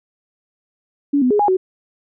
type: tone with pitch steps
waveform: sine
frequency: 284.8 / 251.3 / 415.3 / 825 / 373.7 Hz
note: C#4 / B3 / G#4 / G#5 / F#4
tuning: +47 / +30 / 0 / -12 / +17 cents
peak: -12 dBFS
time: 1.13-1.57 s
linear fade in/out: 10 ms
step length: 88 ms
effects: none